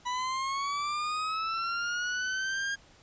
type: linear sweep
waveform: 40% pulse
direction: up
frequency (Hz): 979 to 1624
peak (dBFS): -29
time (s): 0.05-2.76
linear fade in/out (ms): 20
effects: pink hiss -58 dBFS RMS until 3.02 s + resampled to 16000 Hz